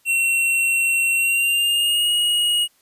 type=tone with pitch glide; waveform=square; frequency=2723 to 2885 Hz; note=F7 to F#7; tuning=-44 to -44 cents; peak=-17 dBFS; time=0.05-2.68 s; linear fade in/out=50 ms; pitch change=+100 cents; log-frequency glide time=1.15-2.12 s; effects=white hiss -60 dBFS RMS until 2.81 s + resampled to 32000 Hz